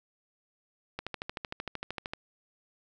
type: click train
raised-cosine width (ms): 0.3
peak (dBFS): -19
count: 16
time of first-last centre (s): 0.99-2.135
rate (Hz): 13.1
effects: none